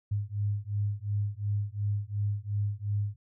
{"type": "beating tone pair", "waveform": "sine", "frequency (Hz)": [101.4, 104.2], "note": ["G#2", "G#2"], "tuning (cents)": [-41, 6], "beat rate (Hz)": 2.8, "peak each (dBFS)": -31, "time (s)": [0.11, 3.16], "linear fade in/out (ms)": 10, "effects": []}